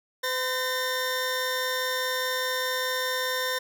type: tone pair together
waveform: 20% pulse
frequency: 510 / 1817.4 Hz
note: C5 / A#6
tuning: -44 / -44 cents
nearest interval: octave + minor seventh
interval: 2200 cents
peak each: -24 dBFS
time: 0.23-3.59 s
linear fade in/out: 10 ms
effects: none